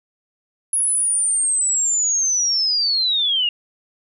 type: linear sweep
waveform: sine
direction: down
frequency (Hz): 10548 to 2794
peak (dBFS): -16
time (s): 0.73-3.49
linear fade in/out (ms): 2
effects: none